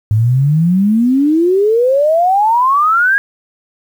sine exponential sweep, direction up, 103.83 to 1661.2 Hz, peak -8 dBFS, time 0.11-3.18 s, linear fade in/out 0 ms, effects 7-bit

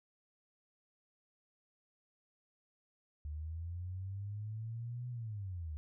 sine linear two-way sweep, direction up then down, 73.3 to 124.2 to 73.3 Hz, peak -39 dBFS, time 3.25-5.77 s, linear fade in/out 0 ms, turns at 5.09 s, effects none

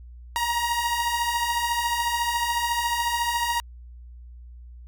sawtooth beating tone pair, 935 / 949 Hz, A#5 / A#5, +5 / +31 cents, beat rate 14 Hz, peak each -25 / -20 dBFS, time 0.36-3.6 s, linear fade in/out 0 ms, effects added 60 Hz sine -40 dBFS peak until 4.87 s + MP3 96 kbps

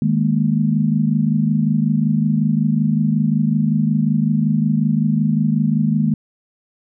sine chord, D# suspended fourth, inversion none, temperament equal, 155.56 / 207.7 / 233.1 Hz, D#3 / G#3 / A#3, 0 / 0 / 0 cents, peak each -18 / -18 / -19 dBFS, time 0.02-6.14 s, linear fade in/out 2 ms, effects none

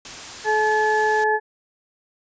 white noise, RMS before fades -35 dBFS, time 0.05-1.24 s, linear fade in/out 2 ms
harmonic tone, 430 Hz, A4, 40 cents flat, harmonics 1 / 2 / 4, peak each -21 / -20 / -22 dBFS, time 0.44-1.4 s, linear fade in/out 50 ms
effects resampled to 16000 Hz

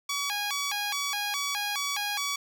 10% pulse tone with vibrato, 966 Hz, B5, 39 cents flat, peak -20 dBFS, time 0.09-2.36 s, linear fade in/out 5 ms, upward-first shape square, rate 2.4 Hz, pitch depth 280 cents each way, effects none

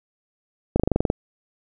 slowing click train, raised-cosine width 2 ms, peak -5 dBFS, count 9, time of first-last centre 0.76-1.101 s, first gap 37 ms, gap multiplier 1.04, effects none

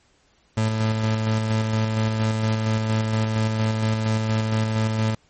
30% pulse tone with tremolo, 110 Hz, A2, in tune, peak -16 dBFS, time 0.57-5.15 s, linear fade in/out 5 ms, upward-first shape square, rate 4.3 Hz, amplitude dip 30%, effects pink hiss -61 dBFS RMS until 5.29 s + MP3 32 kbps

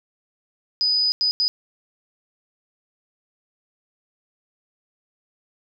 sine tone bursts at uneven times, 4978 Hz, D#8, in tune, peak -17 dBFS, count 3, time 0.81-1.12 / 1.21-1.31 / 1.4-1.48 s, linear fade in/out 0 ms, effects none

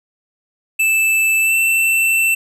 square tone with pitch glide, 2637 to 2677 Hz, E7 to E7, 0 to +26 cents, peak -13 dBFS, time 0.79-2.35 s, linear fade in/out 10 ms, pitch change +26 cents, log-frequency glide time 1.41-1.55 s, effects none

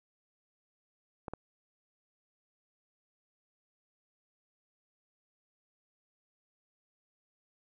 clicks, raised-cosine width 1 ms, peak -24 dBFS, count 2, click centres 1.282 / 1.336 s, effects none

